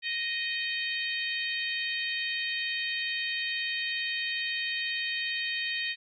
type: harmonic tone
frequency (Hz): 622.3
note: D#5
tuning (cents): 0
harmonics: 3 / 4 / 5 / 6 / 7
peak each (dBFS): -34 / -34 / -37 / -38 / -40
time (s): 0.02-5.96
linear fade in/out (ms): 50
effects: none